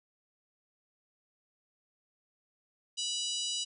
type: harmonic tone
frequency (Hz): 980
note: B5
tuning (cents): -14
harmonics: 3 / 4 / 5 / 6 / 7 / 8 / 9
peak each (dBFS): -36 / -38 / -40 / -42 / -43 / -44 / -45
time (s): 2.97-3.65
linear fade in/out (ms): 20
effects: none